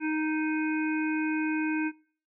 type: harmonic tone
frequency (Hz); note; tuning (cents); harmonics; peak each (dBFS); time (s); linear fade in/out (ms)
311.1; D#4; 0; 1 / 3 / 5 / 7 / 8; -27 / -39 / -36 / -42 / -37; 0-1.92; 50
effects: noise-tail reverb RT60 0.5 s tail -24 dB re dry